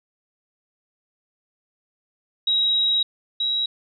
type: tone pair in turn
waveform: sine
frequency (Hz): 3831 / 3858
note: A#7 / B7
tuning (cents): +47 / -41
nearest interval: unison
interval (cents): 12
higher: second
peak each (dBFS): -17 / -20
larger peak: first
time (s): 2.47-3.03 / 3.4-3.66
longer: first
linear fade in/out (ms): 5
effects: none